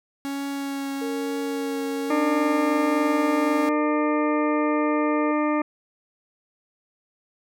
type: tone with vibrato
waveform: 45% pulse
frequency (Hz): 277.2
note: C#4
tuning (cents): 0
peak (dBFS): -27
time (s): 0.25-3.69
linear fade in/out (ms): 0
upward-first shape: triangle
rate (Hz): 1.1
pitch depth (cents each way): 13
type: tone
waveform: sine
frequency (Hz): 460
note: A#4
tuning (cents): -23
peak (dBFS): -29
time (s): 1.01-5.32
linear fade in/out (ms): 10
type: harmonic tone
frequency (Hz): 300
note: D4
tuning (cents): +37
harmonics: 1 / 2 / 3 / 4 / 6 / 7 / 8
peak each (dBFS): -22 / -27 / -31 / -28 / -37 / -36 / -39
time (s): 2.1-5.62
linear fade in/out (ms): 5
effects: none